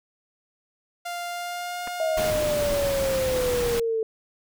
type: tone with pitch glide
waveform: sawtooth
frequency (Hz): 698.5 to 710.3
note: F5 to F5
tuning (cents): 0 to +29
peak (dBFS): -26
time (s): 1.05-2.31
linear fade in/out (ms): 10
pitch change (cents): +29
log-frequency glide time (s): 1.27-1.8
type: clicks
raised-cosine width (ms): 0.5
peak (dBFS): -21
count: 2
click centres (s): 1.873 / 1.877
type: linear sweep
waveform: sine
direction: down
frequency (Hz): 649 to 440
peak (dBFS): -22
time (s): 2-4.03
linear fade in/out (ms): 2
type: noise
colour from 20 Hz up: pink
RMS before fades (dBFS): -30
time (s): 2.17-3.8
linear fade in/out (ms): 5
effects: none